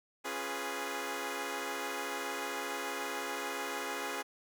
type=chord; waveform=10% pulse; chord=C# dominant seventh; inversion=none; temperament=equal with one note detuned; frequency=274.6 / 349.2 / 415.3 / 493.9 Hz; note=C#4 / E#4 / G#4 / B4; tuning=-16 / 0 / 0 / 0 cents; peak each=-34 / -35 / -31 / -34 dBFS; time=0.24-4.23 s; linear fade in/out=20 ms; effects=none